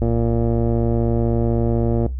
click train, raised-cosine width 2 ms, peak -8 dBFS, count 238, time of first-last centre 0.02-2.063 s, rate 116 Hz, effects noise-tail reverb RT60 0.2 s tail -17 dB re dry + added 64 Hz sine -23 dBFS peak until 2.19 s

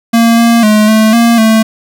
square tone with pitch steps, 230.7 / 232.7 / 212.9 / 218.3 / 233.2 / 221.2 Hz, A#3 / A#3 / G#3 / A3 / A#3 / A3, -18 / -3 / +43 / -13 / +1 / +9 cents, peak -5 dBFS, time 0.13-1.63 s, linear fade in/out 10 ms, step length 250 ms, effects none

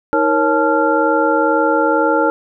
sine tone cluster, 317.1 / 468.9 / 551 / 869 / 1383 Hz, D#4 / A#4 / C#5 / A5 / F6, +33 / +10 / -11 / -22 / -17 cents, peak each -18 dBFS, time 0.13-2.3 s, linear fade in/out 0 ms, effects none

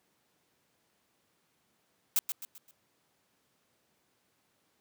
blue noise with echo, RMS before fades -26 dBFS, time 2.16-2.19 s, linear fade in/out 0 ms, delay 130 ms, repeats 4, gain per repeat -8 dB, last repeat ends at 2.71 s, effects pink hiss -73 dBFS RMS until 4.8 s + high-pass 150 Hz 12 dB/octave

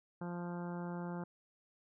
harmonic tone, 174.6 Hz, F3, in tune, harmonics 1 / 2 / 3 / 4 / 5 / 6 / 7 / 8 / 9, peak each -40 / -47 / -50 / -53 / -50 / -56 / -58 / -56 / -60 dBFS, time 0.21-1.24 s, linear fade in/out 5 ms, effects none

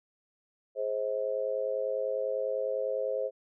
sine tone with amplitude modulation, 529 Hz, C5, 19 cents sharp, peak -24 dBFS, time 0.75-3.31 s, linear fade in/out 50 ms, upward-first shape sine, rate 110 Hz, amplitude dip 100%, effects none

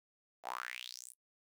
sawtooth tone with high-pass filter sweep, 61.7 Hz, B1, 1 cent flat, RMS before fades -45 dBFS, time 0.43-1.15 s, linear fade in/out 50 ms, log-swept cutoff 670 to 11000 Hz, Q 5.7, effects noise-tail reverb RT60 0.1 s tail -24 dB re dry

